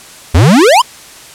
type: exponential sweep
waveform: square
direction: up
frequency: 73.42 to 1087 Hz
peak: -4 dBFS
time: 0.34-0.82 s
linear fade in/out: 10 ms
effects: white hiss -34 dBFS RMS until 1.34 s + low-pass 10000 Hz 12 dB/octave